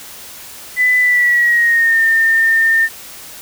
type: tone with pitch glide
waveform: sine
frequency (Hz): 1998 to 1811.1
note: B6 to A6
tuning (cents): +20 to +50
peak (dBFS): -9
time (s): 0.76-2.89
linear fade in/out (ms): 50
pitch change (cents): -170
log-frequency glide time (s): 0.99-2.02
effects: white hiss -34 dBFS RMS until 3.41 s